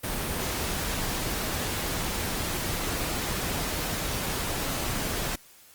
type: noise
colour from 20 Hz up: pink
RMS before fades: -30 dBFS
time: 0.03-5.36 s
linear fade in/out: 10 ms
effects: white hiss -54 dBFS RMS until 5.74 s + Opus 32 kbps